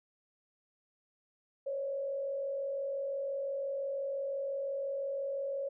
sine tone with frequency modulation, 551 Hz, C#5, 11 cents flat, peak -33 dBFS, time 1.66-5.69 s, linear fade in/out 10 ms, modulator 45.8 Hz, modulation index 0.5, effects none

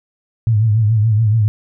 sine tone with vibrato, 109.2 Hz, A2, 13 cents flat, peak -10 dBFS, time 0.47-1.48 s, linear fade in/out 0 ms, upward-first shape triangle, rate 7 Hz, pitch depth 110 cents each way, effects none

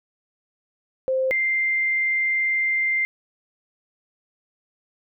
sine tone pair in turn, 523.3 / 2093 Hz, C5 / C7, 0 / 0 cents, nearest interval 2 octaves, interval 2400 cents, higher second, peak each -19 / -19 dBFS, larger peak neither, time 1.08-1.31 / 1.31-3.05 s, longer second, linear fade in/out 0 ms, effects none

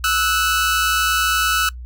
sawtooth tone pair together, 1308.4 / 1480 Hz, E6 / F#6, -13 / 0 cents, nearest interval major second, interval 213 cents, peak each -15 dBFS, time 0.04-1.69 s, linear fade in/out 2 ms, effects noise-tail reverb RT60 0.1 s tail -21 dB re dry + added 61 Hz sine -30 dBFS peak until 1.85 s

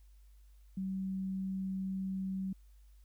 sine tone, 190.4 Hz, F#3, 50 cents sharp, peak -34 dBFS, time 0.77-2.53 s, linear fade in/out 5 ms, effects added 50 Hz sine -56 dBFS peak until 3.04 s + white hiss -75 dBFS RMS until 3.04 s

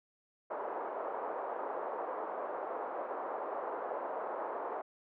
pink band-pass noise, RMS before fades -39 dBFS, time 0.5-4.82 s, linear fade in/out 10 ms, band 450 to 1100 Hz, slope 24 dB/octave, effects none

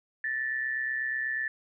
sine tone pair together, 1760 / 1888.2 Hz, A6 / A#6, 0 / +22 cents, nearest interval minor second, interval 122 cents, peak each -29 / -36 dBFS, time 0.24-1.48 s, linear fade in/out 2 ms, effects none

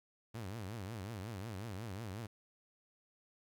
sawtooth tone with vibrato, 104.3 Hz, G#2, 8 cents sharp, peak -38 dBFS, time 0.34-2.27 s, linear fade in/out 10 ms, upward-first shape triangle, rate 5.5 Hz, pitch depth 270 cents each way, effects 12-bit

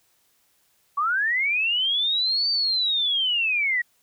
sine linear two-way sweep, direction up then down, 1108.7 to 4627 to 1882 Hz, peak -20 dBFS, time 0.97-3.82 s, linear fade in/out 10 ms, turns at 2.5 s, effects white hiss -65 dBFS RMS until 4.02 s

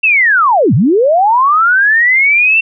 sine linear two-way sweep, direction down then up, 2717 to 100 to 2717 Hz, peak -6 dBFS, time 0.03-2.61 s, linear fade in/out 10 ms, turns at 0.74 s, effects none

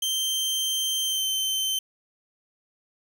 sawtooth tone with pitch glide, 3136 to 3095 Hz, G7 to G7, 0 to -23 cents, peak -21 dBFS, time 0.02-1.79 s, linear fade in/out 5 ms, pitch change -23 cents, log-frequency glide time 1.03-1.26 s, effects none

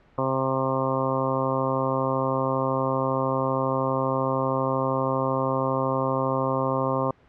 harmonic tone, 132.7 Hz, C3, 25 cents sharp, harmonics 1 / 2 / 3 / 4 / 5 / 6 / 7 / 8 / 9, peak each -30 / -30 / -32 / -27 / -33 / -36 / -32 / -29 / -34 dBFS, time 0.18-7.11 s, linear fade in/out 2 ms, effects pink hiss -57 dBFS RMS until 7.28 s + low-pass 2000 Hz 12 dB/octave

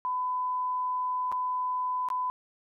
sine tone with dropouts, 1004 Hz, B5, 28 cents sharp, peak -27 dBFS, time 0.05-2.3 s, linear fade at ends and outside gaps 0 ms, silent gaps 1.317-1.324 / 2.087-2.102 s, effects none

